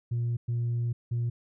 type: tone bursts at uneven times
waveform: sine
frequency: 118.7 Hz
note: A#2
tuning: 32 cents sharp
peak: -24 dBFS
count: 3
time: 0.11-0.37 / 0.48-0.93 / 1.11-1.3 s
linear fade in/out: 10 ms
effects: tanh soft clip ceiling -24 dBFS